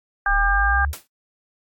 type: harmonic tone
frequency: 400 Hz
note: G4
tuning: 35 cents sharp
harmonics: 2 / 3 / 4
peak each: -23 / -24 / -19 dBFS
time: 0.26-0.85 s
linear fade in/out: 2 ms
type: exponential sweep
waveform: sine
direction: up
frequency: 32.6 to 77.78 Hz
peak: -20 dBFS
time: 0.26-0.94 s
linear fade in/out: 50 ms
type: noise with exponential decay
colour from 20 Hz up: white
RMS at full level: -29 dBFS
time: 0.93-1.07 s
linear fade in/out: 1 ms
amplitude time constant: 30 ms
effects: AAC 64 kbps